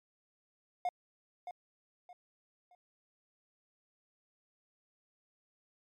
triangle tone with echo, 717 Hz, F5, 45 cents sharp, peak -28 dBFS, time 0.85-0.89 s, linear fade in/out 2 ms, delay 620 ms, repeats 3, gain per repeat -10 dB, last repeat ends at 2.75 s, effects MP3 96 kbps

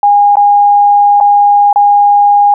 sine tone with dropouts, 817 Hz, G#5, 29 cents flat, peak -3 dBFS, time 0.03-2.54 s, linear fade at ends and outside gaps 2 ms, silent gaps 0.356-0.369 / 1.202-1.209 / 1.729-1.759 s, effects none

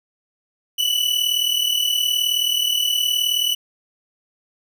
40% pulse tone pair together, 2951 / 2990 Hz, F#7 / F#7, -5 / +17 cents, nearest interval unison, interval 22 cents, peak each -20 dBFS, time 0.78-3.55 s, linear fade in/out 10 ms, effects none

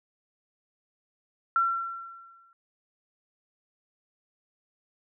sine tone with exponential decay, 1358 Hz, F6, 49 cents flat, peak -19 dBFS, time 1.56-2.53 s, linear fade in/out 1 ms, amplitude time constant 210 ms, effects none

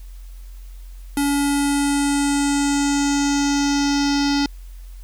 square tone with low-pass filter sweep, 283.8 Hz, C#4, 41 cents sharp, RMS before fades -19 dBFS, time 1.17-4.46 s, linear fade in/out 2 ms, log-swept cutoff 11000 to 5000 Hz, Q 4.1, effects added 44 Hz sine -34 dBFS peak until 5.03 s + white hiss -54 dBFS RMS until 5.03 s

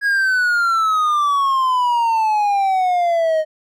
triangle exponential sweep, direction down, 1661.2 to 619 Hz, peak -12 dBFS, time 0.01-3.45 s, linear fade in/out 50 ms, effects none

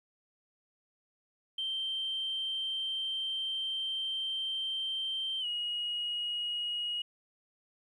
sine tone with pitch glide, 3134 to 2891 Hz, G7 to F#7, -1 to -41 cents, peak -31 dBFS, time 1.58-7.02 s, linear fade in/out 5 ms, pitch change -140 cents, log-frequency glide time 5.4-5.46 s, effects tanh soft clip ceiling -27 dBFS + 12-bit

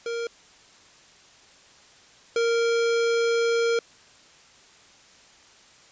square tone pair in turn, 466.2 / 464.4 Hz, A#4 / A#4, 0 / -7 cents, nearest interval unison, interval 7 cents, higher first, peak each -28 / -21 dBFS, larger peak second, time 0.06-0.27 / 2.36-3.79 s, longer second, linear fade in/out 2 ms, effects white hiss -53 dBFS RMS until 5.91 s + resampled to 16000 Hz

